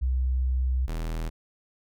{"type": "tone pair in turn", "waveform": ["sine", "45% pulse"], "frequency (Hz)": [63.9, 40.44], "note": ["C2", "E1"], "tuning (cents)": [-40, -32], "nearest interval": "minor sixth", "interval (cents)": 792, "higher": "first", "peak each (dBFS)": [-22, -28], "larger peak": "first", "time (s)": [[0.01, 0.87], [0.87, 1.3]], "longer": "first", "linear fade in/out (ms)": 20, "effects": []}